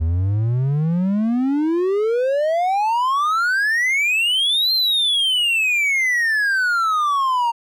triangle exponential two-way sweep, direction up then down, 77.7 to 4199 to 920 Hz, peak -14 dBFS, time 0-7.52 s, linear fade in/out 20 ms, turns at 4.73 s, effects none

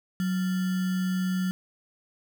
sine tone with sample-and-hold, 185 Hz, F#3, in tune, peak -24 dBFS, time 0.2-1.51 s, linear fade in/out 0 ms, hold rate 1575 Hz, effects none

